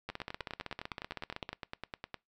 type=two click trains; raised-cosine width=0.3 ms; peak=-23 / -22 dBFS; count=21 / 23; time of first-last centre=0.1-2.143 / 0.09-1.491 s; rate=9.79 / 15.7 Hz; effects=noise-tail reverb RT60 0.2 s tail -23 dB re dry